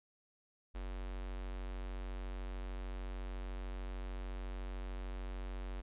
square tone with notch filter, 46.81 Hz, F#1, 21 cents sharp, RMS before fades -42 dBFS, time 0.74-5.82 s, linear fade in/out 20 ms, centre 130 Hz, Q 1.1, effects resampled to 8000 Hz

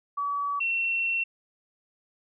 sine tone pair in turn, 1141 / 2714 Hz, C#6 / E7, +50 / +50 cents, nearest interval octave + minor third, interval 1500 cents, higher second, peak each -26 / -24 dBFS, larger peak second, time 0.17-0.6 / 0.6-1.24 s, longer second, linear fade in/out 10 ms, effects none

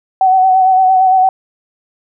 sine tone with vibrato, 753 Hz, F#5, 30 cents sharp, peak -6 dBFS, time 0.21-1.29 s, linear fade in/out 2 ms, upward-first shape sine, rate 8.8 Hz, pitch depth 30 cents each way, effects none

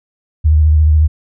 sine tone with vibrato, 77 Hz, D#2, 17 cents flat, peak -6 dBFS, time 0.44-1.08 s, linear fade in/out 20 ms, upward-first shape triangle, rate 14 Hz, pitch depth 55 cents each way, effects none

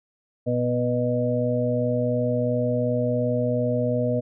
harmonic tone with a mistuned harmonic, 122.8 Hz, B2, 9 cents flat, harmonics 1 / 2 / 4 / 5, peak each -26 / -26 / -26 / -26 dBFS, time 0.46-4.21 s, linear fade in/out 20 ms, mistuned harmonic 1, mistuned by -29 cents, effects none

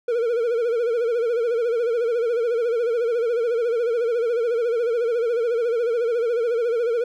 triangle tone with vibrato, 468.9 Hz, A#4, 10 cents sharp, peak -17 dBFS, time 0.08-7.04 s, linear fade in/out 5 ms, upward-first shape sine, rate 14 Hz, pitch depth 85 cents each way, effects none

